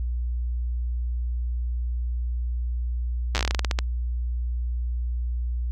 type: slowing click train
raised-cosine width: 0.2 ms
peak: -7 dBFS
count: 15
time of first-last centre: 3.35-3.789 s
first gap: 8 ms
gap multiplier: 1.19
effects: added 60 Hz sine -24 dBFS peak until 5.71 s